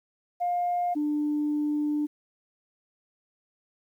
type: tone pair in turn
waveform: sine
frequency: 707 / 297.3 Hz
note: F5 / D4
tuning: +21 / +21 cents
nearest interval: octave + minor third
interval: 1500 cents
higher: first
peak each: -23 dBFS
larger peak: neither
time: 0.4-0.95 / 0.95-2.07 s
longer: second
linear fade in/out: 20 ms
effects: tanh soft clip ceiling -20 dBFS + 10-bit